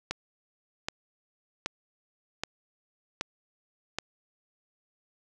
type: click train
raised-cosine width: 0.2 ms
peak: -13 dBFS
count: 6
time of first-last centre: 0.11-3.986 s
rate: 1.29 Hz
effects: none